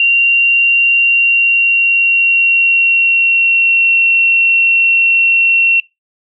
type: tone with pitch glide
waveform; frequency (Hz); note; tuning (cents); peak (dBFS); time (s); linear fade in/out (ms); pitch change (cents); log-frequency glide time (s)
sine; 2763 to 2723; F7 to F7; -19 to -44; -7; 0-5.8; 2; -25; 0.99-3.97
effects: noise-tail reverb RT60 0.2 s tail -21 dB re dry